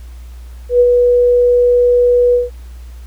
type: tone with ADSR envelope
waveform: sine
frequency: 488.5 Hz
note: B4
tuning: 19 cents flat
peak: -4 dBFS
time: 0.69-2.5 s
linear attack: 110 ms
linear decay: 46 ms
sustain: -3 dB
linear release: 160 ms
effects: added 60 Hz sine -29 dBFS peak until 3.06 s + pink hiss -48 dBFS RMS until 3.06 s